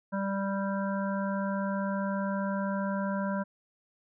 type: harmonic tone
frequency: 196.4 Hz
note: G3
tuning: 4 cents sharp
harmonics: 1 / 3 / 5 / 7 / 8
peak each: -30 / -35 / -37 / -42 / -41 dBFS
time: 0.12-3.44 s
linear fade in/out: 20 ms
effects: none